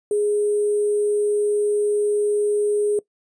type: tone with sample-and-hold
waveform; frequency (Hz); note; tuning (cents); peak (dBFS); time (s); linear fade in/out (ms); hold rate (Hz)
sine; 415.3; G#4; 0; -17; 0.11-2.99; 2; 8820
effects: noise-tail reverb RT60 0.1 s tail -20 dB re dry + resampled to 22050 Hz